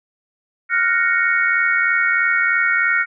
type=chord; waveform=sine; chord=Gb major seventh; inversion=third; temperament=equal; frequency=1396.9 / 1480 / 1864.7 / 2217 Hz; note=F6 / Gb6 / Bb6 / Db7; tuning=0 / 0 / 0 / 0 cents; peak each=-19 / -22 / -19 / -20 dBFS; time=0.69-3.06 s; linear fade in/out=50 ms; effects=none